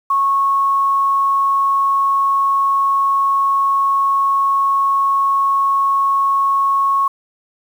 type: tone with quantisation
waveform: sine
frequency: 1100 Hz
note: C#6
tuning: 14 cents flat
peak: -12 dBFS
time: 0.1-7.08 s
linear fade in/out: 5 ms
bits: 7
effects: none